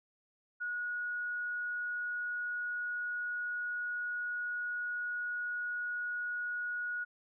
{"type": "tone", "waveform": "sine", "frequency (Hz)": 1454, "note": "F#6", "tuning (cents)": -31, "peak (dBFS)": -34, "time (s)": [0.6, 7.05], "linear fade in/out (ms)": 20, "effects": []}